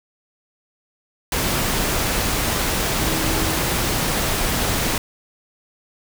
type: tone in noise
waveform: sine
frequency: 319.7 Hz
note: D#4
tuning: 47 cents sharp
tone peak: -28 dBFS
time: 3.01-3.59 s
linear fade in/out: 2 ms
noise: pink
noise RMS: -21 dBFS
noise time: 1.32-4.98 s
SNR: -10 dB
effects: none